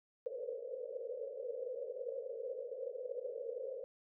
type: band-pass noise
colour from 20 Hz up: white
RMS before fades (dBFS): -43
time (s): 0.26-3.84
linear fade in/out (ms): 0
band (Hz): 460 to 540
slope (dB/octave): 96
effects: none